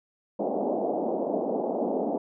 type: band-pass noise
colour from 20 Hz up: white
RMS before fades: -28 dBFS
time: 0.39-2.18 s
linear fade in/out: 5 ms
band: 200 to 750 Hz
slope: 48 dB/octave
effects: none